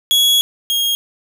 40% pulse tone pair in turn, 3347 / 3261 Hz, G#7 / G#7, +13 / -32 cents, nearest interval unison, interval 45 cents, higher first, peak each -9 / -14 dBFS, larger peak first, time 0.11-0.41 / 0.7-0.95 s, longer first, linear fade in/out 0 ms, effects none

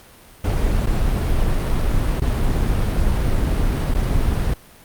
brown noise with dropouts, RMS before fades -18 dBFS, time 0.44-4.54 s, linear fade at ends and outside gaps 5 ms, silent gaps 0.861-0.868 / 2.201-2.218 / 3.94-3.948 s, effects pink hiss -46 dBFS RMS until 4.84 s + Opus 48 kbps

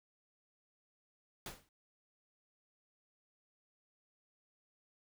pink noise with exponential decay, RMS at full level -41 dBFS, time 1.46-1.69 s, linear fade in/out 2 ms, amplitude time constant 49 ms, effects none

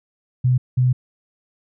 sine tone bursts at uneven times, 126.3 Hz, B2, 39 cents sharp, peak -13 dBFS, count 2, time 0.44-0.58 / 0.77-0.93 s, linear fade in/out 10 ms, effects none

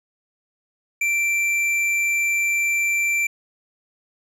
triangle tone with tanh clipping, 2349 Hz, D7, in tune, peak -20 dBFS, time 1.01-3.27 s, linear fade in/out 5 ms, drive 14 dB, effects none

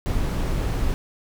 brown noise, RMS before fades -23 dBFS, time 0.06-0.94 s, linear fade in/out 0 ms, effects none

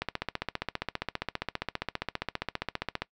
click train, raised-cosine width 0.3 ms, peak -14 dBFS, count 46, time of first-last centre 0.02-3.02 s, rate 15 Hz, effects noise-tail reverb RT60 0.1 s tail -20 dB re dry

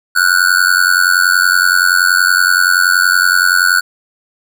square tone with amplitude modulation, 1470 Hz, F#6, 12 cents flat, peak -5 dBFS, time 0.15-3.81 s, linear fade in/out 20 ms, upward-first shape sine, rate 90.6 Hz, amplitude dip 95%, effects none

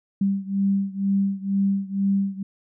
sine beating tone pair, 196 / 198.1 Hz, G3 / G3, 0 / +18 cents, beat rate 2.1 Hz, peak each -22 / -24 dBFS, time 0.21-2.43 s, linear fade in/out 5 ms, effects none

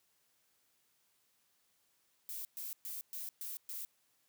violet noise bursts, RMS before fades -43 dBFS, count 6, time 2.29-3.85 s, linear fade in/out 0 ms, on 160 ms, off 120 ms, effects white hiss -75 dBFS RMS until 4.28 s + high-pass 60 Hz 12 dB/octave

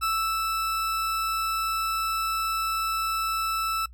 40% pulse tone with ADSR envelope, 1318.5 Hz, E6, in tune, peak -22 dBFS, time 0.01-3.86 s, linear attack 26 ms, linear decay 350 ms, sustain -2 dB, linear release 6 ms, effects noise-tail reverb RT60 0.1 s tail -22 dB re dry + added 60 Hz sine -44 dBFS peak until 3.93 s

